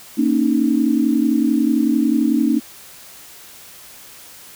sine tone cluster, 231.1 / 275.7 / 306.9 Hz, A#3 / C#4 / D#4, -15 / -9 / -24 cents, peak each -18 dBFS, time 0.17-2.6 s, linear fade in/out 20 ms, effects white hiss -41 dBFS RMS until 4.55 s

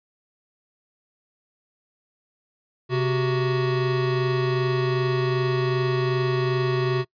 square tone pair together, 131.63 / 372.3 Hz, C3 / F#4, +11 / +11 cents, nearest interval octave + tritone, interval 1800 cents, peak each -24 dBFS, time 2.89-7.05 s, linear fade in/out 50 ms, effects noise-tail reverb RT60 0.1 s tail -25 dB re dry + resampled to 11025 Hz

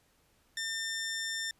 15% pulse tone, 1800 Hz, A6, 39 cents sharp, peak -27 dBFS, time 0.57-1.51 s, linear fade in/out 2 ms, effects pink hiss -69 dBFS RMS until 1.59 s + resampled to 32000 Hz

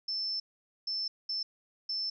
sine tone bursts at uneven times, 5300 Hz, E8, 9 cents sharp, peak -31 dBFS, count 4, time 0.08-0.4 / 0.87-1.08 / 1.29-1.43 / 1.89-2.1 s, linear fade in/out 5 ms, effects none

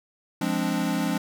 square chord, D half-diminished seventh, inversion first, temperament equal, 174.61 / 207.7 / 261.6 / 293.7 Hz, F3 / Ab3 / C4 / D4, 0 / 0 / 0 / 0 cents, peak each -30 dBFS, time 0.41-1.18 s, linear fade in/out 5 ms, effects none

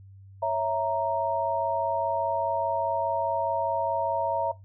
sine chord, A# diminished, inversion first, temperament equal, 554.4 / 659.3 / 932.3 Hz, C#5 / E5 / A#5, 0 / 0 / 0 cents, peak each -31 / -27 / -27 dBFS, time 0.42-4.52 s, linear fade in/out 10 ms, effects noise-tail reverb RT60 0.2 s tail -20 dB re dry + added 97 Hz sine -46 dBFS peak until 4.64 s

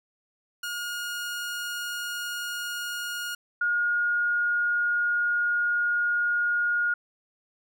sawtooth / sine tone pair in turn, 1431 / 1431 Hz, F6 / F6, +42 / +42 cents, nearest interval unison, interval 0 cents, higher neither, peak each -27 / -22 dBFS, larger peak second, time 0.63-3.35 / 3.61-6.94 s, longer second, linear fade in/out 5 ms, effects none

